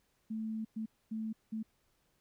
sine tone bursts at uneven times, 220 Hz, A3, in tune, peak -35 dBFS, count 4, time 0.3-0.65 / 0.76-0.86 / 1.11-1.33 / 1.52-1.63 s, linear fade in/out 10 ms, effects pink hiss -75 dBFS RMS until 2.2 s

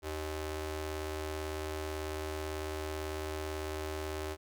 sawtooth ring-modulated tone, 231.9 Hz, A#3, 9 cents flat, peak -29 dBFS, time 0.02-4.37 s, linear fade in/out 50 ms, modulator 155 Hz, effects none

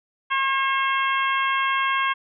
harmonic tone, 539 Hz, C#5, 49 cents flat, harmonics 2 / 3 / 4 / 5 / 6, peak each -22 / -26 / -28 / -30 / -32 dBFS, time 0.3-2.14 s, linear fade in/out 20 ms, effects none

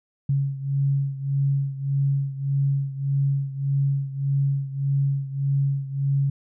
sine beating tone pair, 138.1 / 139.8 Hz, C#3 / C#3, -6 / +15 cents, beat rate 1.7 Hz, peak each -22 / -26 dBFS, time 0.29-6.3 s, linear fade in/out 5 ms, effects none

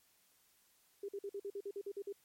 sine tone bursts, 400.6 Hz, G4, 38 cents sharp, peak -39 dBFS, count 11, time 1.03-2.126 s, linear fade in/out 5 ms, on 56 ms, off 48 ms, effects white hiss -71 dBFS RMS until 2.24 s + MP3 64 kbps

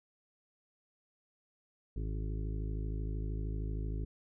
harmonic tone, 53 Hz, G#1, 36 cents sharp, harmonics 1 / 2 / 3 / 5 / 6 / 7 / 8, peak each -35 / -41 / -45 / -49 / -51 / -52 / -53 dBFS, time 1.96-4.05 s, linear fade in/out 5 ms, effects none

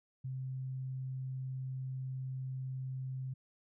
sine tone, 130.81 Hz, C3, in tune, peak -37 dBFS, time 0.24-3.34 s, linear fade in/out 10 ms, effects none

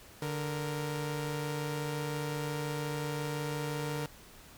sawtooth tone pair together, 146.83 / 466.2 Hz, D3 / A#4, 0 / 0 cents, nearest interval octave + minor sixth, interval 2000 cents, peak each -31 / -34 dBFS, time 0.22-4.06 s, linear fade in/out 2 ms, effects pink hiss -54 dBFS RMS until 4.57 s

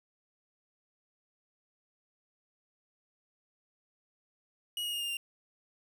45% pulse tone with pitch steps, 2900 / 2872 / 2844 / 2816 / 2788 Hz, F#7 / F7 / F7 / F7 / F7, -35 / +48 / +31 / +14 / -4 cents, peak -33 dBFS, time 4.77-5.17 s, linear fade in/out 2 ms, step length 80 ms, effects none

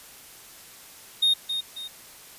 triangle tone with echo, 3700 Hz, A#7, 14 cents flat, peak -16 dBFS, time 1.22-1.34 s, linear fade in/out 10 ms, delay 270 ms, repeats 2, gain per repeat -8 dB, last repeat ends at 1.88 s, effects white hiss -47 dBFS RMS until 2.38 s + resampled to 32000 Hz

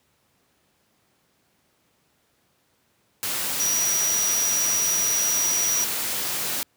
sine tone in noise, 5800 Hz, F#8, 35 cents flat, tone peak -21 dBFS, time 3.6-5.84 s, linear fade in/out 0 ms, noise white, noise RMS -27 dBFS, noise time 3.23-6.63 s, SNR +3 dB, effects pink hiss -66 dBFS RMS until 6.76 s + high-pass 100 Hz 12 dB/octave

